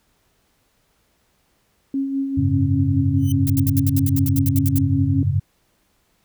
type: tone with tremolo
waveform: sine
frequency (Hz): 272.8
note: C#4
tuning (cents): -28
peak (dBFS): -18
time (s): 1.94-5.23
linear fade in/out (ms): 2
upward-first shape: sine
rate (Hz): 5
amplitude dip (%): 45
type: chord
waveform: sine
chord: F# suspended second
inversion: none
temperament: equal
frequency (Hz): 92.5 / 103.83 / 138.59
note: F#2 / G#2 / C#3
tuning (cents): 0 / 0 / 0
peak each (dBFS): -21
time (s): 2.37-5.4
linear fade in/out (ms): 10
type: tone with exponential growth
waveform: 5% pulse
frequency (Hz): 3033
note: F#7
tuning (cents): +42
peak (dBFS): -19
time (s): 3.16-3.32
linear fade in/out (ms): 2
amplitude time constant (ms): 34
type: noise bursts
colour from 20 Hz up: violet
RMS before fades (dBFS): -26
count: 14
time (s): 3.47-4.785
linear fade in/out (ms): 0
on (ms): 28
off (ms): 71
effects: pink hiss -64 dBFS RMS until 6.24 s